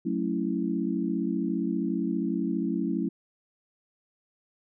sine chord, F# minor seventh, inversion none, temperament equal, 185 / 220 / 277.2 / 329.6 Hz, F#3 / A3 / C#4 / E4, 0 / 0 / 0 / 0 cents, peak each -31 dBFS, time 0.05-3.09 s, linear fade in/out 10 ms, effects none

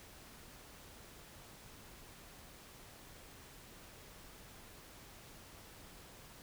silence, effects pink hiss -56 dBFS RMS until 6.42 s

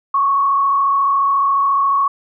sine tone with frequency modulation, 1108.7 Hz, C#6, in tune, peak -12 dBFS, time 0.14-2.08 s, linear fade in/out 5 ms, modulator 34.2 Hz, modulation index 0.7, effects none

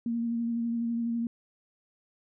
sine tone with vibrato, 233.1 Hz, A#3, in tune, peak -27 dBFS, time 0.06-1.27 s, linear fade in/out 2 ms, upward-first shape sine, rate 12 Hz, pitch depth 20 cents each way, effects none

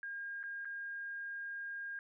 sine tone with dropouts, 1616 Hz, G#6, 48 cents flat, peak -40 dBFS, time 0.03-1.99 s, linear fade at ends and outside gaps 1 ms, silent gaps 0.43-0.437 / 0.648-0.654 s, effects none

